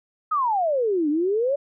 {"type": "exponential two-way sweep", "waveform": "sine", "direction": "down then up", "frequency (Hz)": [1297, 287.2, 583], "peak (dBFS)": -19, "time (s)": [0.31, 1.56], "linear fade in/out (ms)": 10, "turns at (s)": 1.09, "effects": []}